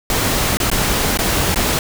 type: noise with dropouts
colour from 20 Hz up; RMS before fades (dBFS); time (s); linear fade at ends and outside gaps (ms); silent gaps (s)
pink; -17; 0.1-1.79; 1; 0.571-0.601 / 0.701-0.715 / 1.173-1.189 / 1.545-1.559
effects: none